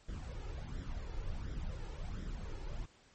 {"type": "noise with flanger", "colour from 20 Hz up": "brown", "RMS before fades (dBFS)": -41, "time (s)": [0.08, 2.86], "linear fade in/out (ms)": 10, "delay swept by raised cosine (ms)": [0.55, 2.35], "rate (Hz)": 1.4, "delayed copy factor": 0.65, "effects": ["pink hiss -65 dBFS RMS until 3.14 s", "MP3 32 kbps"]}